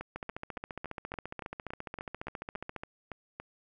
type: two click trains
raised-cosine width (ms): 0.5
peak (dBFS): -24 / -23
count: 13 / 39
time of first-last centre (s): 0.01-3.4 / 0.16-2.763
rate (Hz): 3.54 / 14.6
effects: none